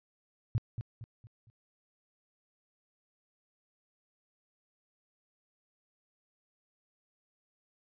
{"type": "tone with echo", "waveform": "sine", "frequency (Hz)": 114.2, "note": "A#2", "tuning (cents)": -35, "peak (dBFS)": -25, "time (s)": [0.55, 0.58], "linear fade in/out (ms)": 0, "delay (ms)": 230, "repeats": 4, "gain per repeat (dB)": -8, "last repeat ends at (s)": 1.5, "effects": ["resampled to 11025 Hz"]}